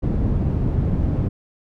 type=low-pass noise; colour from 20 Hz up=white; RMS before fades=-20 dBFS; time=0.02-1.29 s; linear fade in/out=20 ms; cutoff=150 Hz; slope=12 dB/octave; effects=none